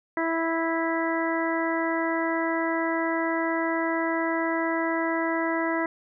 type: harmonic tone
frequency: 328.7 Hz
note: E4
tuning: 5 cents flat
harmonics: 1 / 2 / 3 / 4 / 5 / 6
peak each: -27 / -30 / -31 / -35 / -34 / -32 dBFS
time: 0.17-5.86 s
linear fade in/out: 2 ms
effects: none